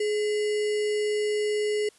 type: tone with sample-and-hold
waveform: sine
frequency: 421 Hz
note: G#4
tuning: 24 cents sharp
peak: -23 dBFS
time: 0-1.89 s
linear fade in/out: 5 ms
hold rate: 2450 Hz
effects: white hiss -58 dBFS RMS until 1.98 s + resampled to 24000 Hz